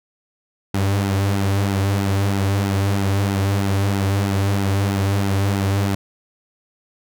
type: tone with flanger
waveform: sawtooth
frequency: 98.7 Hz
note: G2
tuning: 12 cents sharp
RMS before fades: -19 dBFS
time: 0.74-5.95 s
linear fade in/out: 5 ms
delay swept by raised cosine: 1.7 to 6 ms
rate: 3.1 Hz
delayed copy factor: -0.6
effects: none